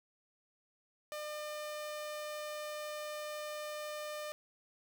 sawtooth tone, 602 Hz, D5, 43 cents sharp, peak -36 dBFS, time 1.12-4.32 s, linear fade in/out 0 ms, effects none

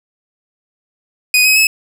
sawtooth tone with pitch steps, 2489 / 2537 / 2586 Hz, D#7 / D#7 / E7, 0 / +33 / -34 cents, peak -5 dBFS, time 1.34-1.67 s, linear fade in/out 2 ms, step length 110 ms, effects none

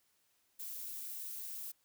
violet noise, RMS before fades -44 dBFS, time 0.59-1.72 s, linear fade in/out 10 ms, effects white hiss -75 dBFS RMS until 1.84 s

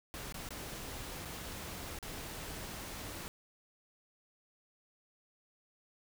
pink noise with dropouts, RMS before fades -44 dBFS, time 0.14-3.28 s, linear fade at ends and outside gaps 0 ms, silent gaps 0.324-0.343 / 0.489-0.506 / 1.251-1.255 / 1.988-2.027 s, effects none

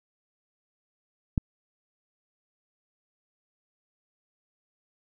click, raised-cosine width 5 ms, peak -11 dBFS, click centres 1.378 s, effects none

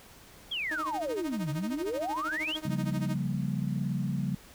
sine exponential two-way sweep, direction down then up, 3412 to 136.3 to 3412 Hz, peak -30 dBFS, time 0.51-2.57 s, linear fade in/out 10 ms, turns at 1.51 s
sawtooth tone with tremolo, 311.1 Hz, D#4, in tune, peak -30 dBFS, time 0.71-3.15 s, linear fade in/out 2 ms, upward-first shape sine, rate 13 Hz, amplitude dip 90%
sine chord, G half-diminished seventh, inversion second, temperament equal, 138.59 / 174.61 / 196 / 233.1 Hz, Db3 / F3 / G3 / Bb3, 0 / 0 / 0 / 0 cents, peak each -32 / -34 / -33 / -38 dBFS, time 2.65-4.35 s, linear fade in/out 5 ms
effects pink hiss -53 dBFS RMS until 4.54 s

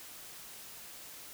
silence, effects white hiss -49 dBFS RMS until 1.33 s

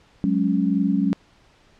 sine chord, F# suspended second, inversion none, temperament equal, 185 / 207.7 / 277.2 Hz, F#3 / G#3 / C#4, 0 / 0 / 0 cents, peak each -22 dBFS, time 0.24-1.13 s, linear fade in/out 0 ms, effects pink hiss -56 dBFS RMS until 1.79 s + low-pass 5000 Hz 12 dB/octave

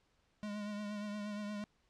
square tone with vibrato, 207.7 Hz, G#3, in tune, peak -40 dBFS, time 0.43-1.64 s, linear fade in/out 0 ms, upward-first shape triangle, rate 8.5 Hz, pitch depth 39 cents each way, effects pink hiss -75 dBFS RMS until 1.89 s + low-pass 6000 Hz 12 dB/octave

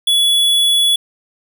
square tone, 3400 Hz, G#7, 40 cents sharp, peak -11 dBFS, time 0.07-0.96 s, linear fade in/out 5 ms, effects none

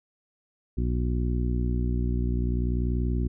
harmonic tone, 60.5 Hz, B1, 35 cents flat, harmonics 1 / 2 / 3 / 4 / 5 / 6, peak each -25 / -30 / -35 / -33 / -39 / -38 dBFS, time 0.77-3.28 s, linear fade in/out 10 ms, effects none

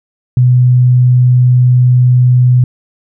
sine tone, 125 Hz, B2, 21 cents sharp, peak -4 dBFS, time 0.37-2.64 s, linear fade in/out 2 ms, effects none

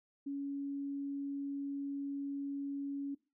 sine tone, 280 Hz, C#4, 18 cents sharp, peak -36 dBFS, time 0.26-3.15 s, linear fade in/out 10 ms, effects noise-tail reverb RT60 0.3 s tail -20 dB re dry

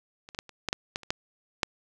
clicks, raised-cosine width 0.2 ms, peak -28 / -21 / -14 / -29 / -11 / -9 / -13 / -29 / -9 / -6 dBFS, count 10, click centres 0.289 / 0.348 / 0.389 / 0.493 / 0.687 / 0.729 / 0.959 / 1.033 / 1.105 / 1.632 s, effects none

